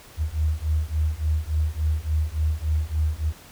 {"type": "beating tone pair", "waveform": "sine", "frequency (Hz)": [75.7, 79.2], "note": ["D#2", "D#2"], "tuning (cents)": [-47, 31], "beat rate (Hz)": 3.5, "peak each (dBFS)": -24, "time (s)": [0.17, 3.33], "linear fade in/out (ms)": 50, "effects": ["pink hiss -47 dBFS RMS until 3.51 s"]}